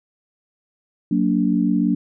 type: chord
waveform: sine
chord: Gb augmented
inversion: none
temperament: just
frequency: 185 / 231.2 / 289.1 Hz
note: Gb3 / Bb3 / D4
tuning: 0 / -14 / -27 cents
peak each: -20 dBFS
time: 1.11-1.95 s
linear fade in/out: 5 ms
effects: none